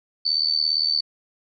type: tone with amplitude modulation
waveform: sine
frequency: 4536 Hz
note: C#8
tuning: 39 cents sharp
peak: -15 dBFS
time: 0.25-1.01 s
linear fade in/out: 10 ms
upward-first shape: sine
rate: 77.5 Hz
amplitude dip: 85%
effects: none